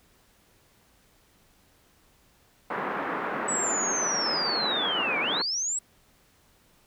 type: band-pass noise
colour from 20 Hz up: white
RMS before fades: -31 dBFS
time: 2.7-5.42 s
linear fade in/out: 5 ms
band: 190 to 1600 Hz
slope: 24 dB/octave
type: linear two-way sweep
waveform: sine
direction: down then up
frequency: 7910 to 2198 to 7910 Hz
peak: -26 dBFS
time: 3.48-5.79 s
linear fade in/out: 5 ms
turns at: 5.2 s
effects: pink hiss -62 dBFS RMS until 6.86 s